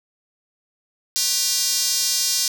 square tone with high-pass filter, 216.6 Hz, A3, 27 cents flat, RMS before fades -21 dBFS, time 1.16-2.48 s, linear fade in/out 0 ms, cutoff 5300 Hz, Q 2.2, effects 7-bit

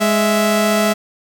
sawtooth tone pair together, 208.2 / 659.3 Hz, G#3 / E5, +5 / 0 cents, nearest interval octave + minor sixth, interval 1995 cents, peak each -12 dBFS, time 0-0.94 s, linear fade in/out 20 ms, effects none

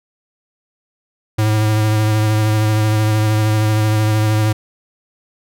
square tone with vibrato, 107.8 Hz, A2, 35 cents flat, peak -13 dBFS, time 1.38-4.53 s, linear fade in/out 10 ms, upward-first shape triangle, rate 13 Hz, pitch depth 25 cents each way, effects none

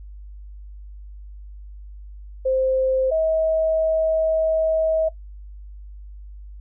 sine tone pair in turn, 523.3 / 639.4 Hz, C5 / D#5, 0 / +47 cents, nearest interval minor third, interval 347 cents, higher second, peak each -17 dBFS, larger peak neither, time 2.45-3.11 / 3.11-5.09 s, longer second, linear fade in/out 10 ms, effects noise-tail reverb RT60 0.1 s tail -17 dB re dry + added 50 Hz sine -36 dBFS peak until 6.6 s

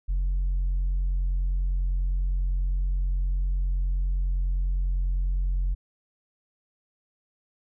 sine tone, 44.92 Hz, F1, 50 cents sharp, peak -20 dBFS, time 0.08-5.75 s, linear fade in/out 20 ms, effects tanh soft clip ceiling -21 dBFS

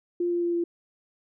sine tone with pitch steps, 349.2 / 347 / 344.8 / 342.6 Hz, F4 / F4 / F4 / F4, 0 / -11 / -22 / -33 cents, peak -23 dBFS, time 0.2-0.64 s, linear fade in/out 5 ms, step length 110 ms, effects none

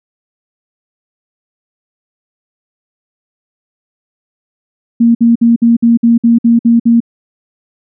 sine tone bursts, 233.1 Hz, A#3, in tune, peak -4 dBFS, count 10, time 5-7.004 s, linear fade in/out 10 ms, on 150 ms, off 56 ms, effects none

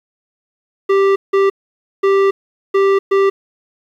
square tone bursts at uneven times, 392 Hz, G4, in tune, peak -10 dBFS, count 5, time 0.89-1.16 / 1.33-1.5 / 2.03-2.31 / 2.74-2.99 / 3.11-3.3 s, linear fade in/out 10 ms, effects low-pass 2000 Hz 12 dB/octave + 8-bit

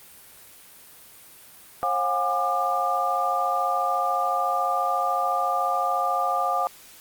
sine tone cluster, 537 / 717 / 811 / 1196 Hz, C5 / F5 / G#5 / D6, +45 / +45 / -41 / +31 cents, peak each -31 / -25 / -29 / -25 dBFS, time 1.83-6.67 s, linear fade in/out 0 ms, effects white hiss -48 dBFS RMS until 7 s + Opus 32 kbps

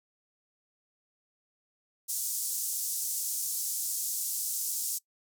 pink band-pass noise, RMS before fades -33 dBFS, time 2.08-4.99 s, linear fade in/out 20 ms, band 6400 to 16000 Hz, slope 24 dB/octave, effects noise-tail reverb RT60 0.1 s tail -22 dB re dry

